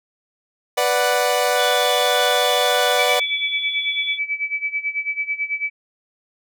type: chord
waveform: sawtooth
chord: B minor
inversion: none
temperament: equal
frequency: 493.9 / 587.3 / 740 Hz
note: B4 / D5 / F#5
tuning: 0 / 0 / 0 cents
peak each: -17 dBFS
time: 0.77-3.2 s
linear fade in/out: 10 ms
type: tone with pitch glide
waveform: sine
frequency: 3457 to 3435 Hz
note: A7 to A7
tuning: -31 to -42 cents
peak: -23 dBFS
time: 1.55-4.19 s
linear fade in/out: 50 ms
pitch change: -11 cents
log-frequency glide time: 2.63-3.5 s
type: tone with tremolo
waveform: sine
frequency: 2300 Hz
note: D7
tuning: 37 cents flat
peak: -18 dBFS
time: 2.98-5.7 s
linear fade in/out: 10 ms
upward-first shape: sine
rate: 9.1 Hz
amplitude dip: 85%
effects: none